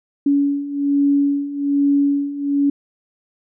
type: beating tone pair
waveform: sine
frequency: 282.1 / 283.3 Hz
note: C#4 / C#4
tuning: +30 / +38 cents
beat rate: 1.2 Hz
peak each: -20 / -16 dBFS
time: 0.26-2.7 s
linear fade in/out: 5 ms
effects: none